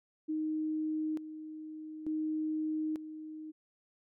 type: tone with tremolo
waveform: sine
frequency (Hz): 311.1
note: D#4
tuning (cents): 0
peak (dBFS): -31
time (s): 0.28-3.52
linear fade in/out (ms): 20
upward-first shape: square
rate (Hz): 0.56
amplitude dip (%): 70
effects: none